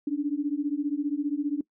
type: beating tone pair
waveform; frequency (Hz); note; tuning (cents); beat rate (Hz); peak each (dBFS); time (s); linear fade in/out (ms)
sine; 283.2 / 298.2; C#4 / D4; +37 / +27; 15; -28; 0.07-1.61; 5
effects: noise-tail reverb RT60 0.1 s tail -21 dB re dry